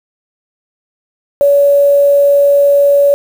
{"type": "tone with quantisation", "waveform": "sine", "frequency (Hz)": 567, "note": "C#5", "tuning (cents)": 39, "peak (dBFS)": -5, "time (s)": [1.41, 3.14], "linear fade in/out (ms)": 0, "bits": 5, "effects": []}